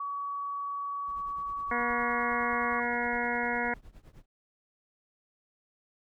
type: tone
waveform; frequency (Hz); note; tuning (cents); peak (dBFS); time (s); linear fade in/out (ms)
sine; 1132; C#6; +36; -32; 0-2.8; 5
type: noise with tremolo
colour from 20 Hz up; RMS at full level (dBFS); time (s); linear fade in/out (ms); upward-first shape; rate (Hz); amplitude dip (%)
brown; -48; 1.06-4.26; 50; triangle; 9.7; 95
type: harmonic tone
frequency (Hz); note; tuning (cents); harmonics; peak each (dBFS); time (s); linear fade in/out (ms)
240; B3; -49; 1 / 2 / 3 / 4 / 6 / 7 / 8 / 9; -36 / -36 / -36 / -36 / -36 / -36 / -36 / -36; 1.71-3.74; 5
effects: none